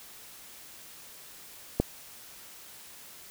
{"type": "click", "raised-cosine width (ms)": 2, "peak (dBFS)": -9, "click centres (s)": 1.8, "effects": ["white hiss -49 dBFS RMS until 3.3 s"]}